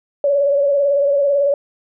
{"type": "tone with vibrato", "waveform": "sine", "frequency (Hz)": 565, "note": "C#5", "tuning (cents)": 33, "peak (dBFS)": -12, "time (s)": [0.24, 1.54], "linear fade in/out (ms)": 2, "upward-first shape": "sine", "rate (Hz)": 18, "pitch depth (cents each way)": 43, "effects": []}